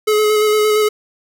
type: tone with vibrato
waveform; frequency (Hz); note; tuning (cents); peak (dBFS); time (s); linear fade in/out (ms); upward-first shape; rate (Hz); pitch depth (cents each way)
square; 425.9; G#4; +44; -12; 0.07-0.89; 10; square; 8.7; 14
effects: none